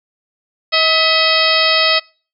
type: harmonic tone with a mistuned harmonic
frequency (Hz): 638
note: D#5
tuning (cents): +43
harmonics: 1 / 2 / 3 / 4 / 5 / 6 / 7 / 8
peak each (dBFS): -19 / -19 / -19 / -19 / -19 / -19 / -19 / -19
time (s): 0.72-2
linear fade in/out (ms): 20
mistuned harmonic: 3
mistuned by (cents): +61
effects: noise-tail reverb RT60 0.4 s tail -26 dB re dry